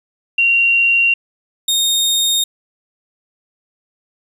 sine / sawtooth tone pair in turn, 2757 / 3695 Hz, F7 / A#7, -23 / -16 cents, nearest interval perfect fourth, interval 507 cents, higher second, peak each -10 dBFS, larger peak neither, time 0.38-1.14 / 1.68-2.44 s, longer neither, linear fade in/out 5 ms, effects resampled to 32000 Hz + 8-bit

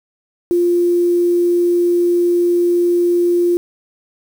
sine tone with quantisation, 349.2 Hz, F4, in tune, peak -11 dBFS, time 0.51-3.57 s, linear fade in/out 0 ms, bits 6, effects none

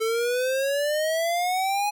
square exponential sweep, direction up, 440 to 837 Hz, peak -23 dBFS, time 0-1.91 s, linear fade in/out 20 ms, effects none

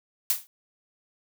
blue noise with exponential decay, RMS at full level -20 dBFS, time 0.3-0.47 s, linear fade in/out 0 ms, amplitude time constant 36 ms, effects none

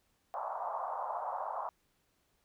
white band-pass noise, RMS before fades -38 dBFS, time 0.34-1.69 s, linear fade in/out 0 ms, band 610 to 1100 Hz, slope 48 dB/octave, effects pink hiss -75 dBFS RMS until 2.44 s

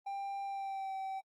triangle tone with pitch glide, 792 to 770.3 Hz, G5 to G5, +18 to -30 cents, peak -35 dBFS, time 0.06-1.21 s, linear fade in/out 10 ms, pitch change -48 cents, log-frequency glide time 0.44-0.94 s, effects AAC 48 kbps

